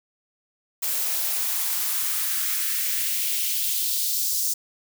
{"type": "noise with high-pass filter sweep", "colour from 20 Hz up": "blue", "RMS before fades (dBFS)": -25, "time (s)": [0.82, 4.54], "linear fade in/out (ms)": 10, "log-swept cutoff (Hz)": [480, 5600], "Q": 1.7, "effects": []}